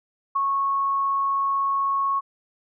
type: tone with ADSR envelope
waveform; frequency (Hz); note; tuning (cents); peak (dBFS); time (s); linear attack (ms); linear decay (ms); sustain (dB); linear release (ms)
sine; 1101; C#6; -12; -18; 0.35-2.21; 12; 13; -2; 28
effects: none